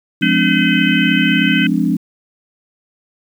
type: chord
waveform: sine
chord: D half-diminished seventh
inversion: first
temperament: equal with one note detuned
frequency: 174.61 / 207.7 / 257.4 / 293.7 Hz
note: F3 / Ab3 / C4 / D4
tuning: 0 / 0 / -28 / 0 cents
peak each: -18 dBFS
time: 0.21-1.97 s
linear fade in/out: 10 ms
type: harmonic tone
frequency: 510 Hz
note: C5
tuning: 44 cents flat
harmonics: 3 / 4 / 5 / 6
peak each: -19 / -23 / -20 / -21 dBFS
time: 0.22-1.67 s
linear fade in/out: 5 ms
effects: 7-bit